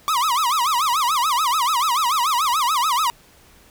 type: tone with vibrato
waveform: 45% pulse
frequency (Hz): 1108.7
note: C#6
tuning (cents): 0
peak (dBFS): -17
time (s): 0.08-3.1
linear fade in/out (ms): 0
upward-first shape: sine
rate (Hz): 6.9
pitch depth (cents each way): 280
effects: pink hiss -51 dBFS RMS until 3.7 s